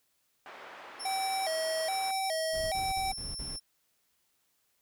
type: band-pass noise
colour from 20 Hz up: pink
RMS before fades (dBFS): -48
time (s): 0.46-2.11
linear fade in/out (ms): 0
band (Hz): 650 to 2000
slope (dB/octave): 12
type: tone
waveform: 30% pulse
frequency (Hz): 5380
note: E8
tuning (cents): +34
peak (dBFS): -34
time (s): 0.99-3.6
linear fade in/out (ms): 20
type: tone with vibrato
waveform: square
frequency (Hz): 702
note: F5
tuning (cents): +9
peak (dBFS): -31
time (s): 1.05-3.12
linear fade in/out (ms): 5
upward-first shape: square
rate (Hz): 1.2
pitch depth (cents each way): 160
type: noise bursts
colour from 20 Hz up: brown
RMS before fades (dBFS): -42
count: 5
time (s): 2.53-3.566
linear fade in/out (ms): 10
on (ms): 180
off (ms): 34
effects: white hiss -74 dBFS RMS until 4.81 s